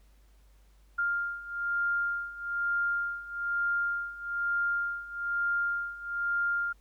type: beating tone pair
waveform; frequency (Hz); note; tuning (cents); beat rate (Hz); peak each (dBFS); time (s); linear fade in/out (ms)
sine; 1400 / 1401.1; F6 / F6; +4 / +5; 1.1; -33 / -30; 0.98-6.73; 10
effects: added 50 Hz sine -57 dBFS peak until 6.8 s + pink hiss -69 dBFS RMS until 6.8 s